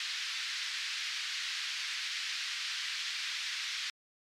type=band-pass noise; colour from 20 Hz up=white; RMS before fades=-37 dBFS; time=0-3.9 s; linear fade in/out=2 ms; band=1600 to 4900 Hz; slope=24 dB/octave; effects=MP3 96 kbps